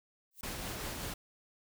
violet noise with exponential growth, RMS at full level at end -43 dBFS, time 0.31-0.41 s, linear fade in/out 2 ms, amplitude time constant 20 ms
pink noise with tremolo, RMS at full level -39 dBFS, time 0.43-1.14 s, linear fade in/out 5 ms, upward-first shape triangle, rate 5.2 Hz, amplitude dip 30%
effects none

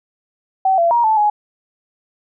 sine tone with pitch steps, 764 / 679 / 946 / 875 / 837 Hz, G5 / F5 / A#5 / A5 / G#5, -45 / -49 / +25 / -10 / +13 cents, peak -11 dBFS, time 0.65-1.3 s, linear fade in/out 5 ms, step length 130 ms, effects none

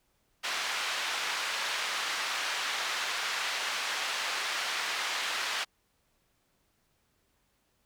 pink band-pass noise, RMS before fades -33 dBFS, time 0.43-5.65 s, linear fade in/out 20 ms, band 1200 to 4800 Hz, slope 12 dB/octave, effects pink hiss -73 dBFS RMS until 7.85 s

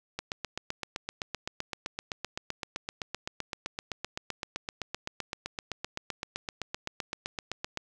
click train, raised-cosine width 0.2 ms, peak -16 dBFS, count 60, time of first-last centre 0.19-7.774 s, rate 7.78 Hz, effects none

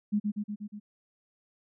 sine tone with echo, 208 Hz, G#3, 3 cents sharp, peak -23 dBFS, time 0.12-0.2 s, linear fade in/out 20 ms, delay 120 ms, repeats 5, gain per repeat -3 dB, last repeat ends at 0.8 s, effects none

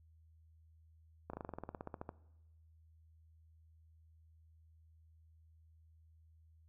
slowing click train, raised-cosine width 1 ms, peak -29 dBFS, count 16, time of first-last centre 1.3-2.091 s, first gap 34 ms, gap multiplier 1.06, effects noise-tail reverb RT60 1.0 s tail -20 dB re dry + added 80 Hz sine -62 dBFS peak until 6.68 s

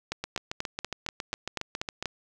two click trains, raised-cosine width 0.2 ms, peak -13 / -15 dBFS, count 9 / 14, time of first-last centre 0.12-2.057 / 0.24-2.026 s, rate 4.13 / 7.28 Hz, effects none

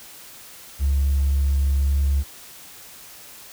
triangle tone with pitch glide, 69.3 to 69.74 Hz, C#2 to C#2, 0 to +11 cents, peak -13 dBFS, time 0.79-2.24 s, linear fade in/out 50 ms, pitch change +11 cents, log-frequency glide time 1.89-1.95 s, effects tanh soft clip ceiling -14 dBFS + white hiss -43 dBFS RMS until 3.52 s

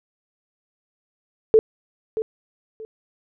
sine tone with echo, 440 Hz, A4, in tune, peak -9 dBFS, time 1.54-1.59 s, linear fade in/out 0 ms, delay 630 ms, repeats 2, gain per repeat -12 dB, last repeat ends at 2.85 s, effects none

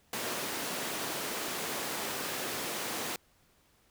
pink high-pass noise, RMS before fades -36 dBFS, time 0.13-3.16 s, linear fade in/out 2 ms, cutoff 270 Hz, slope 12 dB/octave, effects pink hiss -67 dBFS RMS until 3.9 s

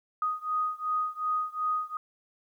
sine beating tone pair, 1244.5 / 1247.2 Hz, D#6 / D#6, 0 / +4 cents, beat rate 2.7 Hz, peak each -30 / -31 dBFS, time 0.22-1.97 s, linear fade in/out 2 ms, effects 11-bit

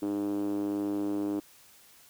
5% pulse tone with band-pass filter, 101.6 Hz, G#2, 38 cents flat, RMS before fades -31 dBFS, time 0.02-1.4 s, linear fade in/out 5 ms, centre 310 Hz, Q 5.1, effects white hiss -57 dBFS RMS until 2.09 s

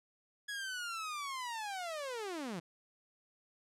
sawtooth linear sweep, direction down, 1683 to 155.56 Hz, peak -35 dBFS, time 0.48-2.6 s, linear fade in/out 10 ms, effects low-pass 10000 Hz 12 dB/octave

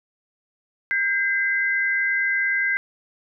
sine tone pair together, 1593 / 2042 Hz, G6 / C7, +27 / -43 cents, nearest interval major third, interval 430 cents, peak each -22 dBFS, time 0.91-2.77 s, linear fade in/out 0 ms, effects none

